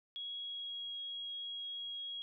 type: tone with pitch glide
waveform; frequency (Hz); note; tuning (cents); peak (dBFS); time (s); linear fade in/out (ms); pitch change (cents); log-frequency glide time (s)
sine; 3322 to 3299; G#7 to G#7; 0 to -12; -40; 0.16-2.22; 0; -12; 0.37-0.79
effects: none